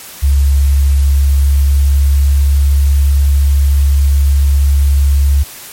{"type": "tone with pitch glide", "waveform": "sine", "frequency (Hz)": [69.5, 69.94], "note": ["C#2", "C#2"], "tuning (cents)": [5, 16], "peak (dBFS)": -6, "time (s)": [0.22, 5.44], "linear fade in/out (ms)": 20, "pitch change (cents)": 11, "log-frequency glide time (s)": [1.34, 2.48], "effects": ["white hiss -31 dBFS RMS until 5.72 s", "MP3 64 kbps"]}